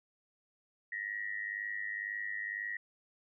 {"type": "tone with amplitude modulation", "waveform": "sine", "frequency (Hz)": 1900, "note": "A#6", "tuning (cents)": 33, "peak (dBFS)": -32, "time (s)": [0.92, 2.77], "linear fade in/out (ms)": 5, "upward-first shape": "sine", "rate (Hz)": 102, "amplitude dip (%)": 85, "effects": []}